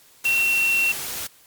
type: tone in noise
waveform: sine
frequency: 2721 Hz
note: F7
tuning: 46 cents flat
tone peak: -17 dBFS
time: 0.25-0.92 s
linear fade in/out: 5 ms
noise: white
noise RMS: -30 dBFS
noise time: 0.24-1.27 s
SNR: +10 dB
effects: white hiss -53 dBFS RMS until 1.46 s + MP3 96 kbps